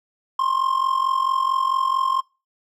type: tone with amplitude modulation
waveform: triangle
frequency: 1060 Hz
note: C6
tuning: 22 cents sharp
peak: -13 dBFS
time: 0.39-2.21 s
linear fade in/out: 5 ms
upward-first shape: sine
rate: 44.5 Hz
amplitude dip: 75%
effects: noise-tail reverb RT60 0.3 s tail -25 dB re dry